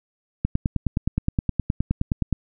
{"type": "click train", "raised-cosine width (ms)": 5, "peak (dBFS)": -8, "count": 19, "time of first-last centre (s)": [0.45, 2.327], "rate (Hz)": 9.59, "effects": []}